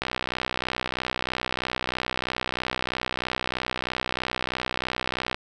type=click train; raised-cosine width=0.3 ms; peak=-10 dBFS; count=337; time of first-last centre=0.02-5.345 s; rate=63.1 Hz; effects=none